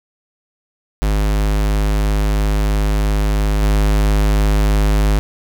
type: tone with level steps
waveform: square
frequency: 51.5 Hz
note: G#1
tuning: 14 cents flat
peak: -14 / -12 dBFS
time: 1.02-5.19 s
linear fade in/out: 0 ms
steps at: 3.62 s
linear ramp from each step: 5 ms
effects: none